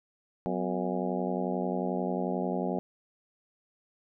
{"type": "harmonic tone with a mistuned harmonic", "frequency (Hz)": 91.2, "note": "F#2", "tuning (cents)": -24, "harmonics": [2, 3, 4, 5, 6, 7, 8, 9], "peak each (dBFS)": [-33, -35, -36, -37, -38, -38, -39, -40], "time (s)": [0.46, 2.79], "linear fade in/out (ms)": 0, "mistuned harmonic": 3, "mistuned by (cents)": -130, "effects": []}